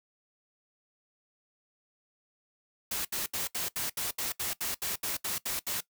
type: noise bursts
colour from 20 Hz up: white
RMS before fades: -33 dBFS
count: 14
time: 2.91-5.806 s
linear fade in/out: 5 ms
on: 140 ms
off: 72 ms
effects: noise-tail reverb RT60 0.1 s tail -18 dB re dry